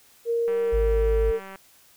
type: tone with pitch glide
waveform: sine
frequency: 466 to 450.9 Hz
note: A#4 to A4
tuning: -1 to +42 cents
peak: -21 dBFS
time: 0.25-1.4 s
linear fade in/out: 50 ms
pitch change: -57 cents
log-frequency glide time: 0.61-1.13 s
type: click train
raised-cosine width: 0.5 ms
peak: -26 dBFS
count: 209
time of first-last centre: 0.48-1.558 s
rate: 193 Hz
type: tone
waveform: sine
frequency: 52.4 Hz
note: G#1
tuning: 16 cents sharp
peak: -21 dBFS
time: 0.72-1.32 s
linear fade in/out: 20 ms
effects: white hiss -56 dBFS RMS until 1.96 s